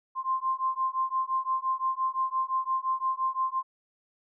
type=beating tone pair; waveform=sine; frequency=1046.5 / 1052.3 Hz; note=C6 / C6; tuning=0 / +10 cents; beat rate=5.8 Hz; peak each=-29 dBFS; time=0.15-3.63 s; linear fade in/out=50 ms; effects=none